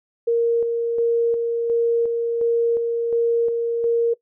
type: tone with tremolo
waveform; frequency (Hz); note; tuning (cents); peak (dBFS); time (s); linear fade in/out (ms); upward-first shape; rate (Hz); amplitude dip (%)
sine; 466.2; A#4; 0; -15; 0.27-4.14; 10; square; 1.4; 35
effects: noise-tail reverb RT60 0.1 s tail -20 dB re dry